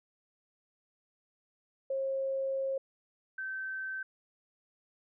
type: tone pair in turn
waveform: sine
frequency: 538 / 1544.7 Hz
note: C5 / G6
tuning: +48 / -26 cents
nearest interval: octave + tritone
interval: 1826 cents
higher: second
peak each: -30 / -35 dBFS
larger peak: first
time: 1.9-2.78 / 3.38-4.03 s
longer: first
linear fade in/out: 5 ms
effects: none